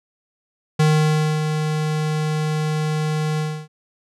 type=tone with ADSR envelope; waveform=square; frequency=154.1 Hz; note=D#3; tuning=16 cents flat; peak=-13 dBFS; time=0.79-3.68 s; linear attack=9 ms; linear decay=600 ms; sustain=-7 dB; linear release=290 ms; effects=low-pass 9000 Hz 12 dB/octave